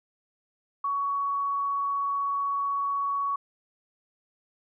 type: tone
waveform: sine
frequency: 1121 Hz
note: C#6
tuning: 19 cents sharp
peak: -25 dBFS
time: 0.84-3.36 s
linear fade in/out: 5 ms
effects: none